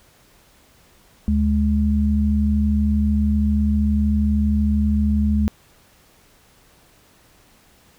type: tone pair together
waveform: sine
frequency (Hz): 74.35 / 210.3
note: D2 / G#3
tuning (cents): +22 / +22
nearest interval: octave + tritone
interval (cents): 1800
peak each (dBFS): -18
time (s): 1.28-5.48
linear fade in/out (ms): 0
effects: pink hiss -54 dBFS RMS until 7.98 s